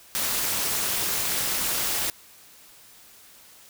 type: noise with amplitude modulation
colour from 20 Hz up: white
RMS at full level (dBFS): -23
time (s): 0.15-2.1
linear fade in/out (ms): 0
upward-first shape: sine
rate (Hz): 243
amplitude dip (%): 70
effects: white hiss -51 dBFS RMS until 3.69 s